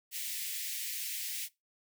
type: high-pass noise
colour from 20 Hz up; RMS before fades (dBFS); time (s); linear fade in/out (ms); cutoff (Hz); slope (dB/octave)
white; -38; 0.11-1.49; 50; 1900; 48
effects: noise-tail reverb RT60 0.2 s tail -20 dB re dry